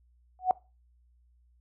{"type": "tone with exponential growth", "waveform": "sine", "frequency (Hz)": 740, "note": "F#5", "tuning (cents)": 0, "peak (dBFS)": -16, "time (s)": [0.39, 0.51], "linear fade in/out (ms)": 1, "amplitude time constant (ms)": 26, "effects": ["noise-tail reverb RT60 0.3 s tail -22 dB re dry", "added 60 Hz sine -61 dBFS peak until 1.6 s"]}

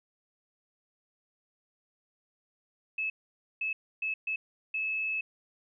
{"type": "tone bursts at uneven times", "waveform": "sine", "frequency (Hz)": 2598, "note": "E7", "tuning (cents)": -26, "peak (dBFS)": -29, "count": 5, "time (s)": [[2.98, 3.1], [3.61, 3.73], [4.02, 4.14], [4.27, 4.36], [4.74, 5.21]], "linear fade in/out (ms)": 5, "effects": []}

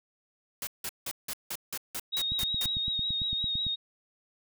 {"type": "noise bursts", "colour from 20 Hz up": "white", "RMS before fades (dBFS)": -35, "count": 10, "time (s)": [0.62, 2.66], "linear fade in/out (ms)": 2, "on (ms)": 51, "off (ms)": 170}
{"type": "tone with vibrato", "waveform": "sine", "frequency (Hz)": 3772, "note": "A#7", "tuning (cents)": 20, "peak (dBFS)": -28, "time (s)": [2.12, 3.76], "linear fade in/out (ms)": 20, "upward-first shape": "sine", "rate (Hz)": 5.5, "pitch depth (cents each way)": 29}
{"type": "click train", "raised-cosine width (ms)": 5, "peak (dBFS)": -26, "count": 13, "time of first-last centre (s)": [2.32, 3.667], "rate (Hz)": 8.91}
{"effects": []}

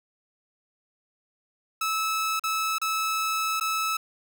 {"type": "tone with dropouts", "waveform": "sawtooth", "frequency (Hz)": 1303, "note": "E6", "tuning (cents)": -20, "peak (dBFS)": -21, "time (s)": [1.81, 3.97], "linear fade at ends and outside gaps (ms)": 5, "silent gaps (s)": [[2.396, 2.437], [2.784, 2.815], [3.599, 3.609]], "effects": []}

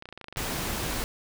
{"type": "clicks", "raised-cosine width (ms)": 0.3, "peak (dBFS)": -25, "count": 11, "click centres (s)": [0.024, 0.056, 0.089, 0.126, 0.176, 0.213, 0.243, 0.284, 0.326, 0.361, 0.398]}
{"type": "noise", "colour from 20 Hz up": "pink", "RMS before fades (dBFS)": -31, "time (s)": [0.37, 1.04], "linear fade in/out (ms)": 0}
{"effects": []}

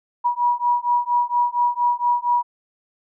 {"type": "beating tone pair", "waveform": "sine", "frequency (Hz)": [964, 968.3], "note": ["B5", "B5"], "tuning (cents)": [-42, -34], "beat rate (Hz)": 4.3, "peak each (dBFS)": -20, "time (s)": [0.24, 2.43], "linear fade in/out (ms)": 20, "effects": []}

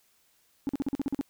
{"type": "tone bursts", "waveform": "sine", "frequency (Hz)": 277.3, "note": "C#4", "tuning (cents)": 1, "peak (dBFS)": -23, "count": 9, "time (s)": [0.67, 1.211], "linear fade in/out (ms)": 0, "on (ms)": 21, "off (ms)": 44, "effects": ["tanh soft clip ceiling -24 dBFS", "white hiss -67 dBFS RMS until 1.29 s"]}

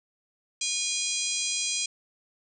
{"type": "harmonic tone with a mistuned harmonic", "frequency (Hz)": 814, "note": "G#5", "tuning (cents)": -35, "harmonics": [3, 4, 5, 6, 7, 8, 9, 10], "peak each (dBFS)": [-35, -35, -35, -35, -35, -35, -35, -35], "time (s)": [0.61, 1.86], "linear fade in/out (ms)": 5, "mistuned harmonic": 7, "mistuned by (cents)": 45, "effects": []}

